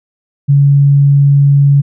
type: tone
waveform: sine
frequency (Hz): 141.1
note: C#3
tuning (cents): +31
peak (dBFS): -4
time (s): 0.48-1.82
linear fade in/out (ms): 20
effects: none